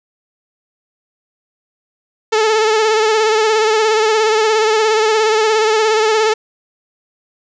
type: tone with vibrato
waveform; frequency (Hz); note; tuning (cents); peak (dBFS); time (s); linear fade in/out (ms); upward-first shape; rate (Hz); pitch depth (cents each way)
sawtooth; 435.8; A4; -17; -7; 2.32-6.34; 10; sine; 17; 46
effects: resampled to 16000 Hz + 7-bit